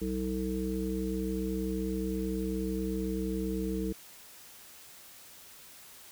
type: harmonic tone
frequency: 63.9 Hz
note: C2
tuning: 40 cents flat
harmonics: 1 / 3 / 5 / 7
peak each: -37 / -34 / -35 / -37 dBFS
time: 0.01-3.93 s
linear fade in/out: 10 ms
effects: white hiss -52 dBFS RMS until 6.11 s